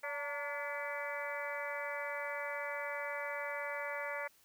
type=harmonic tone with a mistuned harmonic; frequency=287.1 Hz; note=D4; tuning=39 cents flat; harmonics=2 / 3 / 4 / 5 / 6 / 7 / 8; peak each=-42 / -46 / -47 / -46 / -46 / -43 / -47 dBFS; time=0.03-4.28 s; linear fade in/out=10 ms; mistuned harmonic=3; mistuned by=+80 cents; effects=white hiss -67 dBFS RMS until 4.44 s